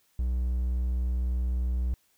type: tone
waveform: triangle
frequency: 61.74 Hz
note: B1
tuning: in tune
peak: -23 dBFS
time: 0.19-1.94 s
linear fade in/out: 0 ms
effects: white hiss -68 dBFS RMS until 2.17 s